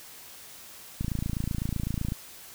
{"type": "click train", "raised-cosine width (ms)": 5, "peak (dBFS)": -17, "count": 32, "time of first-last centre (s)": [1.01, 2.121], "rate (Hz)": 27.9, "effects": ["white hiss -47 dBFS RMS until 2.54 s"]}